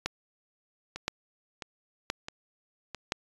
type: two click trains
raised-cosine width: 0.2 ms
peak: -20 / -11 dBFS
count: 4 / 4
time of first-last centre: 0.96-2.947 / 0.06-3.121 s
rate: 1.51 / 0.98 Hz
effects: resampled to 24000 Hz